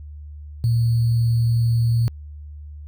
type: tone with sample-and-hold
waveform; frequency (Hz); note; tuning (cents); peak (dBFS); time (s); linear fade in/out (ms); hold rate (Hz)
sine; 116.4; A#2; -2; -15; 0.64-2.08; 0; 4410
effects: added 74 Hz sine -34 dBFS peak until 2.87 s